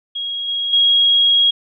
sine tone with level steps, 3292 Hz, G#7, 16 cents flat, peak -21 / -18 / -10 dBFS, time 0.15-1.51 s, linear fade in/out 10 ms, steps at 0.48 / 0.73 s, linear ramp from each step 2 ms, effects none

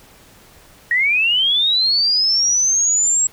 sine linear sweep, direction up, 1866 to 7670 Hz, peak -13 dBFS, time 0.91-3.27 s, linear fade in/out 2 ms, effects pink hiss -47 dBFS RMS until 3.32 s

